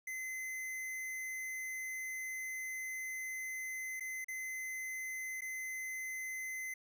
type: tone with dropouts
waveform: square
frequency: 2049 Hz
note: C7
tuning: 37 cents flat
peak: -40 dBFS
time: 0.07-6.74 s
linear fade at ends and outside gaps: 5 ms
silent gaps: 3.998-4.006 / 4.245-4.283 / 5.409-5.418 s
effects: none